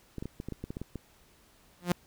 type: clicks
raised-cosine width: 3 ms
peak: -24 dBFS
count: 11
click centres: 0.183 / 0.225 / 0.256 / 0.401 / 0.486 / 0.523 / 0.64 / 0.705 / 0.769 / 0.816 / 0.957 s
type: tone with exponential growth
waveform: sawtooth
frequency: 176.3 Hz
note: F3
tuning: 17 cents sharp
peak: -17 dBFS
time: 1.8-1.92 s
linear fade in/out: 0 ms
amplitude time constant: 25 ms
effects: pink hiss -62 dBFS RMS until 2.06 s